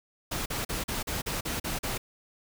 pink noise bursts, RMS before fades -32 dBFS, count 9, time 0.31-1.98 s, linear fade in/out 10 ms, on 150 ms, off 40 ms, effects none

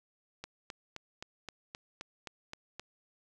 click train, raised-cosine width 0.2 ms, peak -24 dBFS, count 10, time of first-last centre 0.44-2.796 s, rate 3.82 Hz, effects none

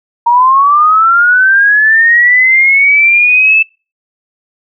sine linear sweep, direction up, 932.3 to 2637 Hz, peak -4 dBFS, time 0.26-3.63 s, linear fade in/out 10 ms, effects noise-tail reverb RT60 0.3 s tail -24 dB re dry

